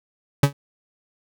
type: tone with exponential decay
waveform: 40% pulse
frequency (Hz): 141.1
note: C#3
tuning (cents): +31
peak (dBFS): -8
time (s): 0.43-0.53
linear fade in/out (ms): 5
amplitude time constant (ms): 21
effects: none